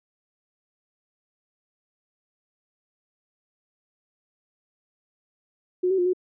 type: tone with pitch steps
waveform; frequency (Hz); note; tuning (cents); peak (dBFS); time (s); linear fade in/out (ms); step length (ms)
sine; 363.6 / 381.5 / 355.5 / 366.1; F#4 / G4 / F4 / F#4; -30 / -47 / +31 / -18; -19; 5.83-6.134; 10; 76
effects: none